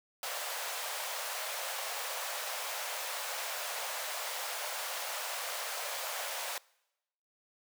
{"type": "high-pass noise", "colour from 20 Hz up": "pink", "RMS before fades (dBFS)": -38, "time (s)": [0.23, 6.58], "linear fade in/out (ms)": 2, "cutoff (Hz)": 530, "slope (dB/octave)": 48, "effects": ["noise-tail reverb RT60 0.9 s tail -24 dB re dry"]}